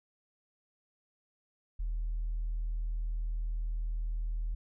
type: tone with tanh clipping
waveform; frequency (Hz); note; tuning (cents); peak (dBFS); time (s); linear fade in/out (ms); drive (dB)
triangle; 40.01; D#1; +49; -31; 1.79-4.55; 10; 5
effects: none